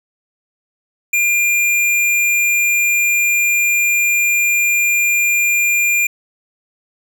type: tone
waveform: square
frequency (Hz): 2400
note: D7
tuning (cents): +37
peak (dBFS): -13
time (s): 1.13-6.07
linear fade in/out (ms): 5
effects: none